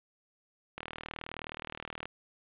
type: click train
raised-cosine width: 0.3 ms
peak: -22 dBFS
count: 51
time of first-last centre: 0.78-2.056 s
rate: 39.2 Hz
effects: resampled to 8000 Hz + 9-bit